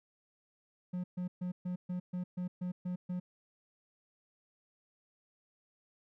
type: tone bursts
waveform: triangle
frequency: 180 Hz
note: F#3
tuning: 47 cents flat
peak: -32 dBFS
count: 10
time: 0.93-3.2 s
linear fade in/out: 10 ms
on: 110 ms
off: 130 ms
effects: none